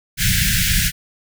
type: band-stop noise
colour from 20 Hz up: pink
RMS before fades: -17 dBFS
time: 0.17-0.92 s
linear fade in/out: 50 ms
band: 200 to 1500 Hz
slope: 96 dB/octave
effects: none